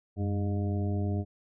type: harmonic tone with a mistuned harmonic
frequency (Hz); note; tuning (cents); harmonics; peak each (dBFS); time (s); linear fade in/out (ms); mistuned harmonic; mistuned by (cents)
101.9; G#2; -32; 1 / 2 / 3 / 4 / 6 / 7; -28 / -34 / -38 / -40 / -44 / -45; 0.16-1.25; 50; 1; -120
effects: none